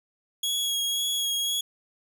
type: tone with vibrato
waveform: sawtooth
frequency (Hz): 3322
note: G#7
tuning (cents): 0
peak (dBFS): -22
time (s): 0.43-1.61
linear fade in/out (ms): 5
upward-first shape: sine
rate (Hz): 1.9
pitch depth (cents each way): 18
effects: none